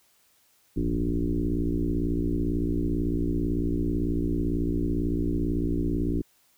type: tone with frequency modulation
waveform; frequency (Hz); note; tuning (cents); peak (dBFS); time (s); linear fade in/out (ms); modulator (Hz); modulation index
sine; 167.2; E3; +25; -23; 0.76-6.22; 10; 58; 3.2
effects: white hiss -64 dBFS RMS until 6.57 s